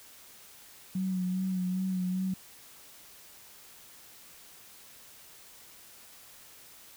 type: tone with vibrato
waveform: sine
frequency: 185.4 Hz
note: F#3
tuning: 4 cents sharp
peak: -28 dBFS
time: 0.95-2.34 s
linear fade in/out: 5 ms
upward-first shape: sine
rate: 2.5 Hz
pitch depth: 32 cents each way
effects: white hiss -53 dBFS RMS until 6.96 s